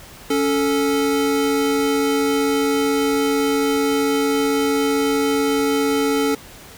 square tone pair together, 279.6 / 440 Hz, C#4 / A4, +15 / 0 cents, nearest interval minor sixth, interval 785 cents, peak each -20 dBFS, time 0.3-6.35 s, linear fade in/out 5 ms, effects pink hiss -41 dBFS RMS until 6.77 s

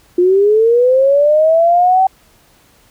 sine linear sweep, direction up, 349.2 to 770 Hz, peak -7 dBFS, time 0.18-2.07 s, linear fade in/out 5 ms, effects pink hiss -50 dBFS RMS until 2.9 s

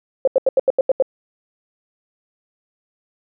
sine tone bursts, 530 Hz, C5, 22 cents sharp, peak -10 dBFS, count 8, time 0.25-1.024 s, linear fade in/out 2 ms, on 25 ms, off 82 ms, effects none

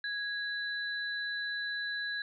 sine tone pair together, 1658 / 3987 Hz, G#6 / B7, -3 / +16 cents, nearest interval octave + minor third, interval 1519 cents, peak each -34 / -39 dBFS, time 0.04-2.22 s, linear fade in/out 2 ms, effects none

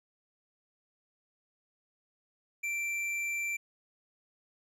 triangle tone with tanh clipping, 2349 Hz, D7, in tune, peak -33 dBFS, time 2.63-3.57 s, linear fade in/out 10 ms, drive 14 dB, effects none

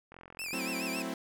click train, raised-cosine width 0.5 ms, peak -34 dBFS, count 19, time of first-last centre 0.12-0.531 s, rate 43.8 Hz
sawtooth tone with vibrato, 2510 Hz, D#7, 15 cents sharp, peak -33 dBFS, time 0.39-1.02 s, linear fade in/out 0 ms, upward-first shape sine, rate 7.2 Hz, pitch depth 130 cents each way
sawtooth chord, F# half-diminished seventh, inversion none, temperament equal, 185 / 220 / 261.6 / 329.6 Hz, F#3 / A3 / C4 / E4, 0 / 0 / 0 / 0 cents, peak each -38 / -39 / -34 / -37 dBFS, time 0.53-1.14 s, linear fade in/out 2 ms
effects none

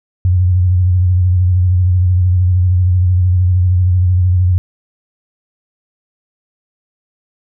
sine tone with vibrato, 90.6 Hz, F#2, 36 cents flat, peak -8 dBFS, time 0.25-4.58 s, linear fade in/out 0 ms, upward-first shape sine, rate 13 Hz, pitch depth 52 cents each way, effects none

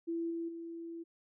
sine tone with level steps, 334.1 Hz, E4, 23 cents sharp, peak -33 / -35 / -41 dBFS, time 0.07-1.04 s, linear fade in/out 20 ms, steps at 0.3 / 0.48 s, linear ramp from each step 10 ms, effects none

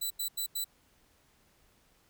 10% pulse tone bursts, 3979 Hz, B7, 12 cents sharp, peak -24 dBFS, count 4, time 0.01-0.645 s, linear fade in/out 10 ms, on 95 ms, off 85 ms, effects pink hiss -67 dBFS RMS until 2.09 s

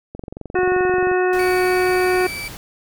click train, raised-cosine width 2 ms, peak -18 dBFS, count 23, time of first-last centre 0.15-1.115 s, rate 22.8 Hz
harmonic tone, 366 Hz, F#4, 19 cents flat, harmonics 1 / 2 / 3 / 4 / 5 / 7, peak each -16 / -23 / -29 / -26 / -27 / -32 dBFS, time 0.55-2.27 s, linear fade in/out 5 ms
pink noise, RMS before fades -35 dBFS, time 1.33-2.57 s, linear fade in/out 0 ms
35% pulse tone with pitch glide, 2272 to 2312 Hz, C#7 to D7, +42 to -28 cents, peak -25 dBFS, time 1.39-2.48 s, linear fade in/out 2 ms, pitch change +30 cents, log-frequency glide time 1.65-2.21 s
effects none

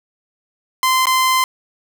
sawtooth tone with dropouts, 1036 Hz, C6, 17 cents flat, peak -9 dBFS, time 0.83-1.44 s, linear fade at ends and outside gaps 1 ms, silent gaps 1.056-1.069 s, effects none

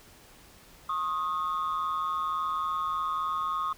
sine tone pair together, 1084.5 / 1248 Hz, C#6 / D#6, -38 / +5 cents, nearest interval major second, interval 243 cents, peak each -29 / -28 dBFS, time 0.89-3.73 s, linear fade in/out 5 ms, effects tanh soft clip ceiling -24 dBFS + pink hiss -54 dBFS RMS until 3.77 s

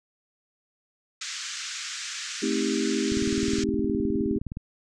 white band-pass noise, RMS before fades -35 dBFS, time 1.21-3.64 s, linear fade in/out 5 ms, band 1300 to 7400 Hz, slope 48 dB/octave
sine chord, A half-diminished seventh, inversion none, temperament just, 220 / 264 / 316.8 / 396 Hz, A3 / C4 / Eb4 / G4, 0 / +16 / +31 / +18 cents, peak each -29 dBFS, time 2.42-4.39 s, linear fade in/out 10 ms
click train, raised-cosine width 5 ms, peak -21 dBFS, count 29, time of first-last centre 3.12-4.571 s, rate 19.3 Hz
effects none

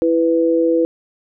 sine tone pair together, 331.3 / 496.4 Hz, E4 / B4, +9 / +9 cents, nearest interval perfect fifth, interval 700 cents, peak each -15 dBFS, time 0.02-0.85 s, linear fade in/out 0 ms, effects none

